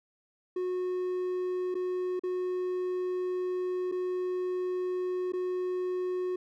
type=tone with dropouts; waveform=triangle; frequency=364.8 Hz; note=F#4; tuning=24 cents flat; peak=-27 dBFS; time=0.56-6.36 s; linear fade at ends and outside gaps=5 ms; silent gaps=1.744-1.751 / 2.195-2.235 / 3.916-3.921 / 5.322-5.334 s; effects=none